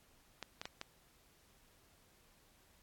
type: clicks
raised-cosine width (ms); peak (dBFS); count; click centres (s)
0.2; -25; 4; 0.427 / 0.615 / 0.655 / 0.814
effects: pink hiss -68 dBFS RMS until 2.82 s + AAC 64 kbps